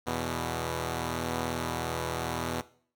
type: tone pair together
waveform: 5% pulse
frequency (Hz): 82.41 / 123.23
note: E2 / B2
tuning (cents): 0 / -3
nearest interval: perfect fifth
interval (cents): 697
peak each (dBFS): -22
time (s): 0.06-2.62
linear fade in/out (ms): 20
effects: noise-tail reverb RT60 0.5 s tail -18 dB re dry